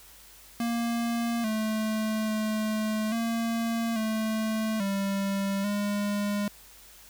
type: tone with pitch steps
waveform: square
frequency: 233.8 / 217.5 / 216.1 / 229.6 / 219.2 / 197 / 204.6 Hz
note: A#3 / A3 / A3 / A#3 / A3 / G3 / G#3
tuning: +5 / -20 / -31 / -26 / -6 / +9 / -26 cents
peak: -27 dBFS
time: 0.6-6.48 s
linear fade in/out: 2 ms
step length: 840 ms
effects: added 50 Hz sine -59 dBFS peak until 7.09 s + white hiss -52 dBFS RMS until 7.09 s